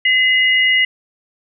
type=tone pair together; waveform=sine; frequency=2032 / 2874 Hz; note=B6 / F7; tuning=+49 / +49 cents; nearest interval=tritone; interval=600 cents; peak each=-12 / -16 dBFS; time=0.05-0.85 s; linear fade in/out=5 ms; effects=none